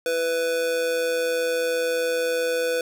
square tone with amplitude modulation, 497 Hz, B4, 11 cents sharp, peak -20 dBFS, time 0.06-2.81 s, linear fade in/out 2 ms, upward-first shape sine, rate 165 Hz, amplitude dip 50%, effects none

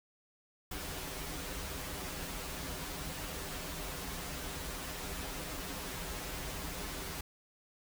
pink noise with comb filter, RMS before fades -41 dBFS, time 0.71-7.21 s, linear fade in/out 5 ms, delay 8.9 ms, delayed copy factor -0.75, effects none

